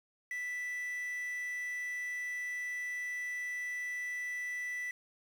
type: tone with quantisation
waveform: triangle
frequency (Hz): 1975.5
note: B6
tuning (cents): 0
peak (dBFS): -34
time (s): 0.31-4.91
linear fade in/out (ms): 2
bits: 9
effects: none